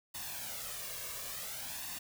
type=noise with flanger; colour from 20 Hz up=white; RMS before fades=-42 dBFS; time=0.14-1.99 s; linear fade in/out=10 ms; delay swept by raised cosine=1.1 to 1.82 ms; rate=0.56 Hz; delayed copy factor=+0.65; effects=none